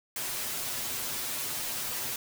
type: noise with comb filter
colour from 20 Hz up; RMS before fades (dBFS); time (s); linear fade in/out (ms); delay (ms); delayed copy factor
white; -34; 0.16-2.16; 2; 8.1; +1
effects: none